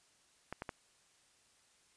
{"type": "clicks", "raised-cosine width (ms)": 0.5, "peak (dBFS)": -25, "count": 3, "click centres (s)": [0.526, 0.621, 0.692], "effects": ["white hiss -69 dBFS RMS until 1.96 s", "resampled to 22050 Hz"]}